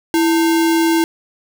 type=tone with sample-and-hold; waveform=sine; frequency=329.6 Hz; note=E4; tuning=in tune; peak=-11 dBFS; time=0.14-1.04 s; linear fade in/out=0 ms; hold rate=1225 Hz; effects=none